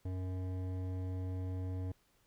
triangle tone with hard clipping, 92.5 Hz, F#2, in tune, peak -38 dBFS, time 0.05-1.92 s, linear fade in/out 5 ms, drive 17 dB, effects pink hiss -72 dBFS RMS until 2.26 s

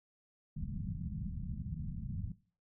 white low-pass noise, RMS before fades -40 dBFS, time 0.56-2.32 s, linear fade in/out 5 ms, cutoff 200 Hz, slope 48 dB/octave, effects noise-tail reverb RT60 0.4 s tail -17 dB re dry

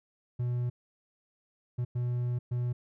triangle tone bursts at uneven times, 122.3 Hz, B2, 16 cents flat, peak -26 dBFS, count 4, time 0.39-0.7 / 1.78-1.85 / 1.95-2.39 / 2.51-2.73 s, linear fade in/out 10 ms, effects none

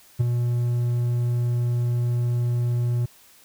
triangle tone with ADSR envelope, 120.6 Hz, B2, 41 cents flat, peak -12 dBFS, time 0.19-3.06 s, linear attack 18 ms, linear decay 12 ms, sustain -6 dB, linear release 9 ms, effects white hiss -53 dBFS RMS until 3.44 s

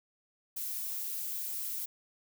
violet noise, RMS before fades -37 dBFS, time 0.56-1.86 s, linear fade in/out 10 ms, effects none

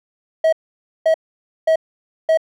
triangle tone bursts, 642 Hz, E5, 46 cents flat, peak -9 dBFS, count 4, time 0.44-2.374 s, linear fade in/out 5 ms, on 86 ms, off 530 ms, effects none

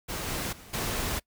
pink noise with level steps, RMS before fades -34 / -32 / -49 / -31 dBFS, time 0.08-1.2 s, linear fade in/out 20 ms, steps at 0.27 / 0.52 / 0.73 s, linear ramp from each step 10 ms, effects noise-tail reverb RT60 0.1 s tail -23 dB re dry

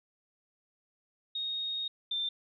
sine tone pair in turn, 3729 / 3575 Hz, A#7 / A7, 0 / +27 cents, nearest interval minor second, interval 73 cents, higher first, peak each -32 / -30 dBFS, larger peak second, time 1.35-1.88 / 2.11-2.29 s, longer first, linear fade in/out 5 ms, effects none

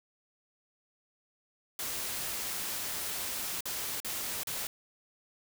white noise with dropouts, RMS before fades -36 dBFS, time 1.79-4.67 s, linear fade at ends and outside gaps 2 ms, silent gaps 3.607-3.655 / 4.002-4.046 / 4.434-4.471 s, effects none

